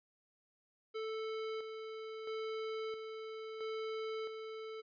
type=tone with tremolo; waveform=square; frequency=440 Hz; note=A4; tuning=in tune; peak=-39 dBFS; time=0.94-4.82 s; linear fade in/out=20 ms; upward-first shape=square; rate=0.75 Hz; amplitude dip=45%; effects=resampled to 11025 Hz